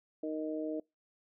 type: harmonic tone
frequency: 155.56 Hz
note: D#3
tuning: in tune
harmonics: 2 / 3 / 4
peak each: -36 / -40 / -40 dBFS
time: 0.23-0.8 s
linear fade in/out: 5 ms
effects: noise-tail reverb RT60 0.2 s tail -25 dB re dry